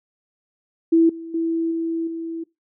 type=tone with level steps; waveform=sine; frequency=329.6 Hz; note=E4; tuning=in tune; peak=-11 / -31 / -19 / -21 / -26 dBFS; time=0.92-2.44 s; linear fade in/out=10 ms; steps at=1.09 / 1.34 / 1.71 / 2.07 s; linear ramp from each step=5 ms; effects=noise-tail reverb RT60 0.2 s tail -21 dB re dry